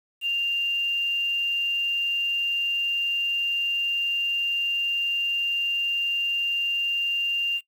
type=tone with quantisation; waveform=sine; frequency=2791 Hz; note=F7; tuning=2 cents flat; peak=-22 dBFS; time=0.21-7.61 s; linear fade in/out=50 ms; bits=8; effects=noise-tail reverb RT60 0.1 s tail -22 dB re dry